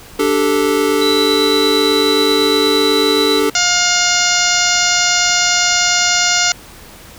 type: chord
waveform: square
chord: D suspended fourth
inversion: none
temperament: equal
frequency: 293.7 / 392 / 440 Hz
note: D4 / G4 / A4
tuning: 0 / 0 / 0 cents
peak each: -18 / -18 / -16 dBFS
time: 0.19-3.5 s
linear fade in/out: 5 ms
type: tone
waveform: sine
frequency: 3951 Hz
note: B7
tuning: in tune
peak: -16 dBFS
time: 1.01-3.4 s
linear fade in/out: 10 ms
type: harmonic tone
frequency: 710 Hz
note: F5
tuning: 28 cents sharp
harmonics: 1 / 2 / 3 / 4 / 5 / 6 / 7 / 8 / 9 / 10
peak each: -22 / -18 / -20 / -21 / -23 / -21 / -21 / -19 / -22 / -21 dBFS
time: 3.55-6.52 s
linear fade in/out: 2 ms
effects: pink hiss -38 dBFS RMS until 7.18 s